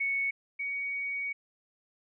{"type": "tone pair in turn", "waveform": "sine", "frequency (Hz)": [2217, 2245], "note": ["C#7", "C#7"], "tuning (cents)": [0, 21], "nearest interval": "unison", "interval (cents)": 21, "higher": "second", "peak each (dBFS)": [-27, -31], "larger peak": "first", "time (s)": [[0, 0.31], [0.59, 1.33]], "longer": "second", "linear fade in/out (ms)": 10, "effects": []}